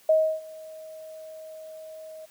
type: tone with ADSR envelope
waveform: sine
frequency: 631 Hz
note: D#5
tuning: 24 cents sharp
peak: -15 dBFS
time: 0.09-2.26 s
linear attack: 4 ms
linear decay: 310 ms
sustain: -24 dB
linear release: 13 ms
effects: white hiss -57 dBFS RMS until 2.3 s + high-pass 100 Hz 12 dB/octave